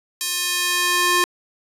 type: tone with high-pass filter sweep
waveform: square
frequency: 354.8 Hz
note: F4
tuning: 27 cents sharp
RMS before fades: -20 dBFS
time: 0.21-1.24 s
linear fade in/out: 0 ms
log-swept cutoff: 4200 to 790 Hz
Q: 0.7
effects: resampled to 32000 Hz